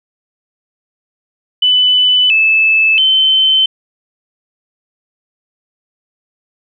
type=tone with pitch steps; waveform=sine; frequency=2997 / 2619 / 3076 Hz; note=F#7 / E7 / G7; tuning=+22 / -12 / -33 cents; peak=-7 dBFS; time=1.62-3.66 s; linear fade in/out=5 ms; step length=680 ms; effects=none